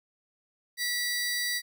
sawtooth tone pair together, 1950 / 4677 Hz, B6 / D8, -23 / -8 cents, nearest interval octave + minor third, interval 1515 cents, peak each -26 / -30 dBFS, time 0.77-1.62 s, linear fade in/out 50 ms, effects none

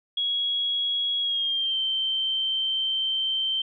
sine tone with pitch glide, 3323 to 3118 Hz, G#7 to G7, 0 to -10 cents, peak -23 dBFS, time 0.17-3.62 s, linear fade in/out 5 ms, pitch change -110 cents, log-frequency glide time 1.2-1.78 s, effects none

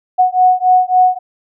sine beating tone pair, 734 / 737.6 Hz, F#5 / F#5, -14 / -6 cents, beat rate 3.6 Hz, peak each -11 dBFS, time 0.18-1.19 s, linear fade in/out 20 ms, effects none

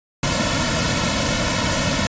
pink noise with comb filter, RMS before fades -20 dBFS, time 0.23-2.07 s, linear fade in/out 2 ms, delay 2.5 ms, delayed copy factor -0.9, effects resampled to 16000 Hz

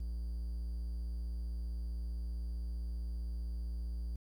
triangle tone, 57.7 Hz, A#1, 17 cents flat, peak -34 dBFS, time 0-4.16 s, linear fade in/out 5 ms, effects 11-bit

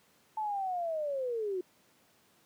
sine linear sweep, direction down, 880 to 353.9 Hz, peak -31 dBFS, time 0.37-1.61 s, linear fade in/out 5 ms, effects pink hiss -66 dBFS RMS until 2.45 s + high-pass 150 Hz 12 dB/octave

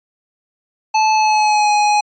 square tone with pitch glide, 869 to 835.5 Hz, A5 to G#5, -22 to +10 cents, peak -12 dBFS, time 0.94-2.01 s, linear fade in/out 10 ms, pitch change -68 cents, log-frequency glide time 1.12-1.71 s, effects resampled to 16000 Hz

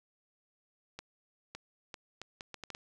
accelerating click train, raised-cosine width 0.2 ms, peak -25 dBFS, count 9, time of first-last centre 0.99-2.749 s, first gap 560 ms, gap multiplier 0.7, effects none

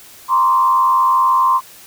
sine tone with frequency modulation, 1046.5 Hz, C6, in tune, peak -10 dBFS, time 0.28-1.61 s, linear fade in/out 50 ms, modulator 92.1 Hz, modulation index 0.75, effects white hiss -41 dBFS RMS until 1.86 s

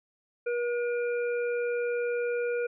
harmonic tone, 480 Hz, B4, 49 cents flat, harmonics 1 / 3 / 5, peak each -27 / -37 / -41 dBFS, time 0.46-2.67 s, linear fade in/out 10 ms, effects none

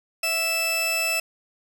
sawtooth tone pair together, 659.3 / 2637 Hz, E5 / E7, 0 / 0 cents, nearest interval 2 octaves, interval 2400 cents, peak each -26 / -19 dBFS, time 0.23-1.2 s, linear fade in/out 5 ms, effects none

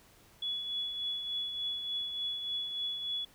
sine tone with tremolo, 3396 Hz, G#7, 38 cents sharp, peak -31 dBFS, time 0.42-3.25 s, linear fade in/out 5 ms, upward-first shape triangle, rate 3.4 Hz, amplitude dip 50%, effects pink hiss -61 dBFS RMS until 3.34 s

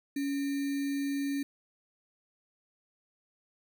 sine tone with sample-and-hold, 279.8 Hz, C#4, 16 cents sharp, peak -29 dBFS, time 0.16-1.43 s, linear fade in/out 5 ms, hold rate 2100 Hz, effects none

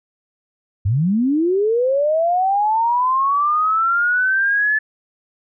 sine linear sweep, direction up, 88.7 to 1740 Hz, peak -14 dBFS, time 0.85-4.79 s, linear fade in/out 10 ms, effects none

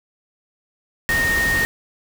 sine tone in noise, 1849 Hz, A#6, 15 cents flat, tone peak -17 dBFS, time 1.09-1.65 s, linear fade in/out 0 ms, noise pink, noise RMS -25 dBFS, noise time 1.09-1.65 s, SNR +5 dB, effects none

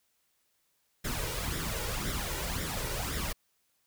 pink noise with flanger, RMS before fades -34 dBFS, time 1.04-3.33 s, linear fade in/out 10 ms, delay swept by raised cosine 0.55 to 2.15 ms, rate 1.9 Hz, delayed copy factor +0.65, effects white hiss -74 dBFS RMS until 3.86 s

